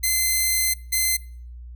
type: tone pair in turn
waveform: 5% pulse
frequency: 2063 / 2063 Hz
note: C7 / C7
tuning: -25 / -25 cents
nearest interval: unison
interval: 0 cents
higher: neither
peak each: -9 dBFS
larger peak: neither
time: 0.03-0.74 / 0.92-1.17 s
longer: first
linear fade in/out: 10 ms
effects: noise-tail reverb RT60 0.5 s tail -23 dB re dry + added 60 Hz sine -36 dBFS peak until 1.75 s